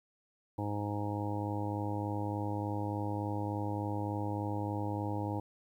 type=harmonic tone; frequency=103.4 Hz; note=G#2; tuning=7 cents flat; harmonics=1 / 2 / 3 / 4 / 5 / 6 / 7 / 8 / 9; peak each=-36 / -44 / -38 / -48 / -43 / -50 / -49 / -42 / -44 dBFS; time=0.58-5.4 s; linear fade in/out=5 ms; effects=11-bit